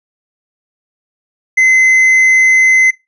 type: tone with hard clipping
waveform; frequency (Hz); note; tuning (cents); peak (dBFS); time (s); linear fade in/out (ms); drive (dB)
sine; 2051; C7; -35; -6; 1.57-2.91; 10; 3
effects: noise-tail reverb RT60 0.2 s tail -21 dB re dry + resampled to 24000 Hz